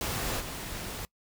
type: noise with level steps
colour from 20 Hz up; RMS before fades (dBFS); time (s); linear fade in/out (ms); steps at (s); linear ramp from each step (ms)
pink; -32 / -38; 0.01-1.05; 0; 0.39; 20
effects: noise-tail reverb RT60 0.1 s tail -24 dB re dry